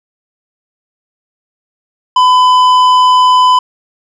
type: tone with tanh clipping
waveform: sine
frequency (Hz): 1006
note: B5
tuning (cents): +32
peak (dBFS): -6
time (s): 2.16-3.59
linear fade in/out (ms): 5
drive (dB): 10
effects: none